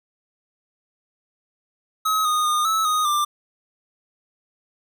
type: tone with pitch steps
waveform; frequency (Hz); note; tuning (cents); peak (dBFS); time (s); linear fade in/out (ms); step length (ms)
square; 1277 / 1235 / 1221 / 1300 / 1244 / 1186; D#6 / D#6 / D#6 / E6 / D#6 / D6; +45 / -13 / -33 / -24 / -1 / +17; -19; 2.05-3.25; 10; 200
effects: none